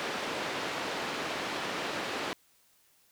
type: band-pass noise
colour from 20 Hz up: pink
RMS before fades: -35 dBFS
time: 0-2.33 s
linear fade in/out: 0 ms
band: 300 to 3900 Hz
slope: 12 dB/octave
effects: white hiss -66 dBFS RMS until 3.11 s